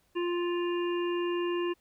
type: harmonic tone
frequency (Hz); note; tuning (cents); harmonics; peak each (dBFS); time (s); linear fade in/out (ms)
349.2; F4; 0; 1 / 3 / 5 / 7 / 8; -28 / -38 / -44 / -48 / -42; 0.15-1.74; 20
effects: pink hiss -70 dBFS RMS until 1.8 s